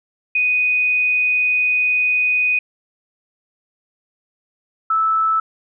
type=tone pair in turn; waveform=sine; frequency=2489 / 1312 Hz; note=D#7 / E6; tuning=0 / -9 cents; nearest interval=major seventh; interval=1109 cents; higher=first; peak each=-14 dBFS; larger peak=neither; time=0.35-2.59 / 4.9-5.4 s; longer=first; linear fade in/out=5 ms; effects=none